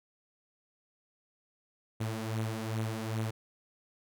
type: beating tone pair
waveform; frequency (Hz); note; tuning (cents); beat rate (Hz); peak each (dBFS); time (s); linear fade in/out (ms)
sawtooth; 110 / 112.5; A2 / A2; 0 / +39; 2.5; -30 / -34; 2-3.31; 10
effects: none